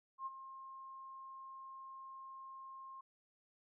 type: tone with ADSR envelope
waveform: sine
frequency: 1066 Hz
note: C6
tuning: 32 cents sharp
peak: -38 dBFS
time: 0.18-3.01 s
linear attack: 82 ms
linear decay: 28 ms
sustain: -11 dB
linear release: 6 ms
effects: none